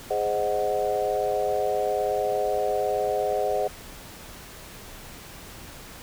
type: chord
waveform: sine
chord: Ab dominant seventh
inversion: none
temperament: equal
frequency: 415.3 / 523.3 / 622.3 / 740 Hz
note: Ab4 / C5 / Eb5 / Gb5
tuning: 0 / 0 / 0 / 0 cents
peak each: -28 dBFS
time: 0.1-3.68 s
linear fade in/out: 10 ms
effects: pink hiss -43 dBFS RMS until 6.02 s